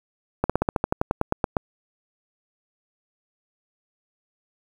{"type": "slowing click train", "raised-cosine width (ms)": 1, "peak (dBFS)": -6, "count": 14, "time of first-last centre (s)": [0.44, 1.568], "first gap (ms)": 56, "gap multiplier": 1.07, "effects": ["7-bit"]}